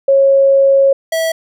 sine / square tone pair in turn, 547 / 651.7 Hz, C#5 / E5, -23 / -20 cents, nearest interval minor third, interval 303 cents, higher second, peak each -6 / -14 dBFS, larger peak first, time 0.08-0.93 / 1.12-1.32 s, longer first, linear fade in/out 5 ms, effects none

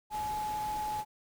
sine tone in noise, 849 Hz, G#5, 38 cents sharp, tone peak -32 dBFS, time 0.1-1.05 s, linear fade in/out 50 ms, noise pink, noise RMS -45 dBFS, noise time 0.1-1.05 s, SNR +10 dB, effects none

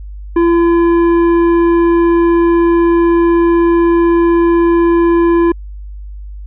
sine tone with tanh clipping, 339.5 Hz, F4, 49 cents flat, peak -9 dBFS, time 0.36-5.52 s, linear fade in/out 5 ms, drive 13 dB, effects added 50 Hz sine -25 dBFS peak until 6.46 s + low-pass 2000 Hz 12 dB/octave

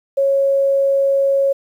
sine tone, 550 Hz, C#5, 14 cents flat, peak -12 dBFS, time 0.17-1.53 s, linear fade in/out 10 ms, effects 8-bit

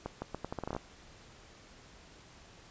accelerating click train, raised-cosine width 1 ms, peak -22 dBFS, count 12, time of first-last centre 0.06-0.765 s, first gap 160 ms, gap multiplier 0.79, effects pink hiss -56 dBFS RMS until 2.7 s + resampled to 16000 Hz

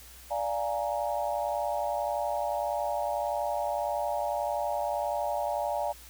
sine chord, Bb dominant seventh, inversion first, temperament equal, 587.3 / 698.5 / 830.6 / 932.3 Hz, D5 / F5 / Ab5 / Bb5, 0 / 0 / 0 / 0 cents, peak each -32 / -33 / -33 / -36 dBFS, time 0.3-5.93 s, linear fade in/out 20 ms, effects added 60 Hz sine -52 dBFS peak until 6.09 s + white hiss -51 dBFS RMS until 6.09 s

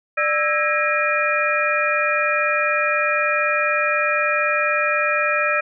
sine tone cluster, 595 / 1319 / 1643 / 1884 / 2424 Hz, D5 / E6 / G#6 / A#6 / D#7, +22 / +1 / -19 / +18 / -46 cents, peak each -23 / -22 / -25 / -26 / -22 dBFS, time 0.17-5.61 s, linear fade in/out 10 ms, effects none

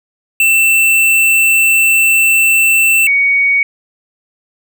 square / sine tone pair in turn, 2675 / 2240 Hz, E7 / C#7, +25 / +18 cents, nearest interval minor third, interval 307 cents, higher first, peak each -8 dBFS, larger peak neither, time 0.4-3.07 / 3.07-3.63 s, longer first, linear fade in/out 2 ms, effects none

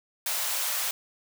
white high-pass noise, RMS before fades -29 dBFS, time 0.26-0.91 s, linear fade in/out 2 ms, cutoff 540 Hz, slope 48 dB/octave, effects none

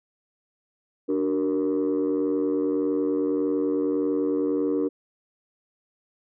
sine chord, D augmented, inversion none, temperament equal with one note detuned, 293.7 / 375.4 / 466.2 Hz, D4 / F#4 / A#4, 0 / +25 / 0 cents, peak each -23 / -26 / -25 dBFS, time 1.08-4.89 s, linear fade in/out 20 ms, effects tanh soft clip ceiling -17 dBFS

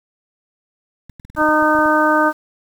clicks, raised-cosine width 5 ms, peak -26 dBFS, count 12, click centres 1.097 / 1.198 / 1.25 / 1.3 / 1.35 / 1.384 / 1.415 / 1.488 / 1.625 / 1.752 / 1.789 / 1.858 s
harmonic tone, 306.5 Hz, D#4, 26 cents flat, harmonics 1 / 2 / 3 / 4 / 5, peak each -18 / -18 / -18 / -18 / -18 dBFS, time 1.36-2.33 s, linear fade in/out 50 ms
effects 7-bit

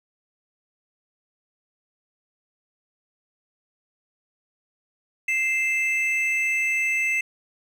triangle tone pair together, 2089 / 2632 Hz, C7 / E7, -3 / -3 cents, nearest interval major third, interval 400 cents, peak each -22 dBFS, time 5.28-7.21 s, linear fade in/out 5 ms, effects none

